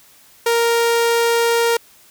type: tone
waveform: sawtooth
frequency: 466.2 Hz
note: A#4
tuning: in tune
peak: -10 dBFS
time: 0.46-1.77 s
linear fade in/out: 5 ms
effects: white hiss -49 dBFS RMS until 2.1 s